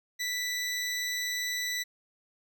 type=tone; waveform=20% pulse; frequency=1975.5 Hz; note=B6; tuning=in tune; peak=-25 dBFS; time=0.19-1.84 s; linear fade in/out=20 ms; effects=none